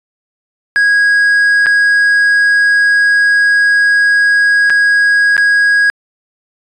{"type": "tone with dropouts", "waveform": "triangle", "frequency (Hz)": 1650, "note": "G#6", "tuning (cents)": -12, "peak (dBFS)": -5, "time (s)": [0.76, 5.9], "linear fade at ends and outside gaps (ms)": 0, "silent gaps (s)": [[1.66, 1.667], [4.698, 4.703], [5.367, 5.379]], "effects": ["resampled to 22050 Hz"]}